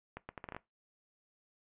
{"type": "accelerating click train", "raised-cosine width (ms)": 0.5, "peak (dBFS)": -27, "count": 8, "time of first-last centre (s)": [0.17, 0.565], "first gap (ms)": 120, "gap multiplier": 0.73, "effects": ["noise-tail reverb RT60 0.2 s tail -19 dB re dry", "resampled to 8000 Hz"]}